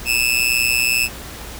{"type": "tone with amplitude modulation", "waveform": "sawtooth", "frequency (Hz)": 2614, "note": "E7", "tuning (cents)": -15, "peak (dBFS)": -8, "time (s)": [0.05, 1.09], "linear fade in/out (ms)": 50, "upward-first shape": "sine", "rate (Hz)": 122, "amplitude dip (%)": 90, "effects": ["added 60 Hz sine -37 dBFS peak until 1.59 s", "pink hiss -34 dBFS RMS until 1.59 s"]}